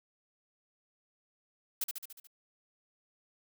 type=noise with echo; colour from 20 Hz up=blue; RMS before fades=-32 dBFS; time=1.81-1.84 s; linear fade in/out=5 ms; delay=72 ms; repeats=6; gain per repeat=-4 dB; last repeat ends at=2.272 s; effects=none